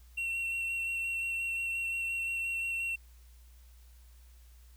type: tone with vibrato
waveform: triangle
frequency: 2721 Hz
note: F7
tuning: 46 cents flat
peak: -30 dBFS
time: 0.17-2.96 s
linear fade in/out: 10 ms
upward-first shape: square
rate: 5.7 Hz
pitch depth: 9 cents each way
effects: added 60 Hz sine -53 dBFS peak until 4.76 s + white hiss -66 dBFS RMS until 4.76 s